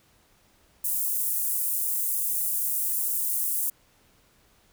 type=high-pass noise; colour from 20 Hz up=pink; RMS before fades=-27 dBFS; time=0.84-3.7 s; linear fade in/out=5 ms; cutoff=10000 Hz; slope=24 dB/octave; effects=pink hiss -62 dBFS RMS until 4.72 s